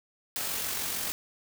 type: noise with amplitude modulation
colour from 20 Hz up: white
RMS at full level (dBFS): -31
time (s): 0.36-1.12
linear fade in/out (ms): 0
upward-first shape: sine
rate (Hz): 46.4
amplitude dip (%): 35
effects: none